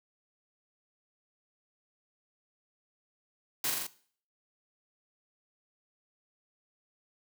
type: noise with echo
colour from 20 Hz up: white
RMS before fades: -31 dBFS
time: 3.64-3.7 s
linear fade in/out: 2 ms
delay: 42 ms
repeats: 4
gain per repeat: -2 dB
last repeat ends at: 3.868 s
effects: noise-tail reverb RT60 0.5 s tail -18 dB re dry + high-pass 150 Hz 12 dB/octave